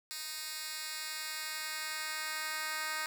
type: tone with high-pass filter sweep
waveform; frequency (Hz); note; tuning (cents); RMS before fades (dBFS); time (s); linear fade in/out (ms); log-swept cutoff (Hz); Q
10% pulse; 311.1; D#4; 0; -39; 0.11-3.06; 0; 3800 to 1500; 0.86
effects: none